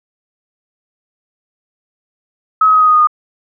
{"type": "tone with pitch steps", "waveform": "sine", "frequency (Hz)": [1281, 1271.4, 1261.9, 1252.5, 1243.1, 1233.8, 1224.6], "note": ["E6", "D#6", "D#6", "D#6", "D#6", "D#6", "D#6"], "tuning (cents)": [-50, 37, 24, 11, -2, -15, -28], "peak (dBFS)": -6, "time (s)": [2.61, 3.072], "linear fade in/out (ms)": 5, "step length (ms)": 66, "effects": []}